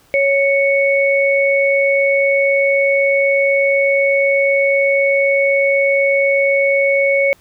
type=tone pair together; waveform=sine; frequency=554.4 / 2218 Hz; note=C#5 / C#7; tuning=0 / 0 cents; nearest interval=2 octaves; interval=2400 cents; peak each=-13 / -15 dBFS; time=0.14-7.33 s; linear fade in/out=0 ms; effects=pink hiss -52 dBFS RMS until 7.4 s